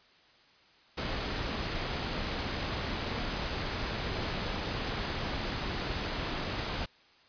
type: noise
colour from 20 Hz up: pink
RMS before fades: -34 dBFS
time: 0.97-6.86 s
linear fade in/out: 10 ms
effects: white hiss -61 dBFS RMS until 7.28 s + resampled to 11025 Hz